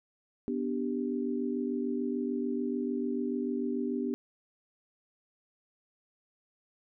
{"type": "chord", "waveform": "sine", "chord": "G major", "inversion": "first", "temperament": "equal", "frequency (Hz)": [246.9, 293.7, 392], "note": ["B3", "D4", "G4"], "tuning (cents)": [0, 0, 0], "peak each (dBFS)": [-32, -35, -35], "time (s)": [0.48, 4.14], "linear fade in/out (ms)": 0, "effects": []}